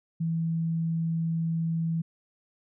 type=tone; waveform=sine; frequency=164.3 Hz; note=E3; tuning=5 cents flat; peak=-25 dBFS; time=0.2-2.02 s; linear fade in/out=10 ms; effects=none